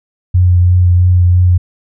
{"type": "tone with vibrato", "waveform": "sine", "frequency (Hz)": 89.5, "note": "F2", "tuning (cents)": 43, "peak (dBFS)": -5, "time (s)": [0.34, 1.58], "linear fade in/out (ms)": 10, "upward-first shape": "triangle", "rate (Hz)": 3, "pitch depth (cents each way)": 22, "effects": []}